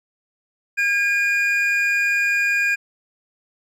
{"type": "tone pair together", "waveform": "triangle", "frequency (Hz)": [1624, 2435], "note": ["G#6", "D#7"], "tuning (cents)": [-39, -38], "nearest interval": "perfect fifth", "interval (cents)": 701, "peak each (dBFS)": -18, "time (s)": [0.77, 2.76], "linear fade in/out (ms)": 20, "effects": []}